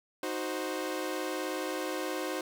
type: chord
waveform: sawtooth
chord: C diminished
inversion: first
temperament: equal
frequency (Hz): 311.1 / 370 / 523.3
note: Eb4 / Gb4 / C5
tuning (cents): 0 / 0 / 0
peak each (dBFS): -33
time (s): 0.23-2.41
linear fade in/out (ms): 2
effects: none